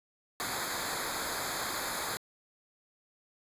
pink noise with comb filter, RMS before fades -35 dBFS, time 0.4-2.17 s, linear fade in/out 0 ms, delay 0.35 ms, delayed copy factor -0.9, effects resampled to 32000 Hz

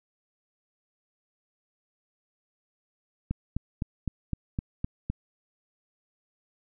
click train, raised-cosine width 5 ms, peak -16 dBFS, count 8, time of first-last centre 3.31-5.1 s, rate 3.91 Hz, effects none

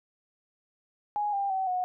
sine tone with pitch steps, 830.6 / 795.8 / 762.5 / 730.6 Hz, G#5 / G5 / G5 / F#5, 0 / +26 / -48 / -22 cents, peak -26 dBFS, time 1.16-1.84 s, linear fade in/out 0 ms, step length 170 ms, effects none

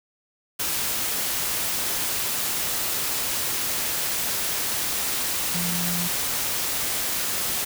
sine tone in noise, 174.61 Hz, F3, in tune, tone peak -28 dBFS, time 5.54-6.08 s, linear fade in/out 10 ms, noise white, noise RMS -26 dBFS, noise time 0.59-7.65 s, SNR -5 dB, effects none

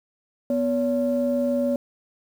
sine tone pair together, 246.9 / 566.6 Hz, B3 / C#5, 0 / +38 cents, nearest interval octave + major second, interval 1438 cents, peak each -22 dBFS, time 0.5-1.76 s, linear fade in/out 2 ms, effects tanh soft clip ceiling -13 dBFS + 8-bit

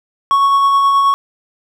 triangle tone with tremolo, 1108.7 Hz, C#6, in tune, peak -6 dBFS, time 0.31-1.14 s, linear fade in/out 0 ms, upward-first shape sine, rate 9.4 Hz, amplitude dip 25%, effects none

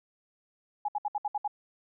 sine tone bursts, 830.6 Hz, G#5, in tune, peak -27 dBFS, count 7, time 0.85-1.478 s, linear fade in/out 5 ms, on 34 ms, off 65 ms, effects none

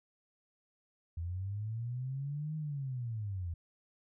sine linear two-way sweep, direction up then down, 81.5 to 156.9 to 81.5 Hz, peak -35 dBFS, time 1.17-3.54 s, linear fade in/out 5 ms, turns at 2.56 s, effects none

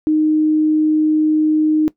sine tone, 308.9 Hz, D#4, 12 cents flat, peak -11 dBFS, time 0.07-1.88 s, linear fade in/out 0 ms, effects noise-tail reverb RT60 0.1 s tail -18 dB re dry

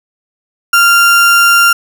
35% pulse tone, 1390 Hz, F6, 9 cents flat, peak -3 dBFS, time 0.73-1.73 s, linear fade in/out 5 ms, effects none

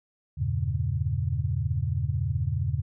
sine chord, E diminished seventh, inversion none, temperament equal with one note detuned, 82.41 / 98 / 116.54 / 139.72 Hz, E2 / G2 / Bb2 / Db3, 0 / 0 / 0 / +14 cents, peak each -30 dBFS, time 0.37-2.82 s, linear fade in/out 20 ms, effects none

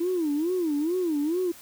sine tone with vibrato, 326.5 Hz, E4, 17 cents flat, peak -22 dBFS, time 0-1.52 s, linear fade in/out 10 ms, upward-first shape sine, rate 2.3 Hz, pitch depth 220 cents each way, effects tanh soft clip ceiling -19 dBFS + white hiss -48 dBFS RMS until 1.61 s

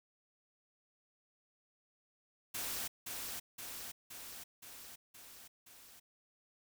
white noise with echo, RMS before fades -40 dBFS, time 2.54-2.88 s, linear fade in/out 10 ms, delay 520 ms, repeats 6, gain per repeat -3 dB, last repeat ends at 6 s, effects none

